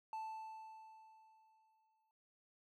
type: tone with exponential decay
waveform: triangle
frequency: 880 Hz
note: A5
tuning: in tune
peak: -39 dBFS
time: 0.13-2.11 s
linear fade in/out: 1 ms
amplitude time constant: 430 ms
effects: none